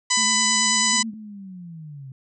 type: harmonic tone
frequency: 999 Hz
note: B5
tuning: 20 cents sharp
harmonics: 1 / 2 / 3 / 4 / 5 / 6 / 7 / 8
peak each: -26 / -25 / -28 / -27 / -25 / -26 / -25 / -26 dBFS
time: 0.1-1.03 s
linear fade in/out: 10 ms
type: tone with vibrato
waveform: sine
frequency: 217.9 Hz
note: A3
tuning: 17 cents flat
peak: -30 dBFS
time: 0.17-1.14 s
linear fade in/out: 5 ms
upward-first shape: sine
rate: 9.3 Hz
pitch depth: 60 cents each way
type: linear sweep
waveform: sine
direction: down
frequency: 242.7 to 128.8 Hz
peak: -35 dBFS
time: 0.92-2.12 s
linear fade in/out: 2 ms
effects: none